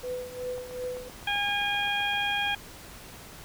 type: tone with tremolo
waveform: sine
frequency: 500 Hz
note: B4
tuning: 21 cents sharp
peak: -29 dBFS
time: 0.03-1.09 s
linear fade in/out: 10 ms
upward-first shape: triangle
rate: 2.7 Hz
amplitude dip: 80%
type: click train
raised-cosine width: 1 ms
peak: -31 dBFS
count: 13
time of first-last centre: 0.58-2.134 s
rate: 7.72 Hz
type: harmonic tone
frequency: 814 Hz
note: G#5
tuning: 35 cents flat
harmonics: 1 / 2 / 3 / 4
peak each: -31 / -31 / -31 / -31 dBFS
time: 1.27-2.55 s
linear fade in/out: 5 ms
effects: pink hiss -46 dBFS RMS until 3.44 s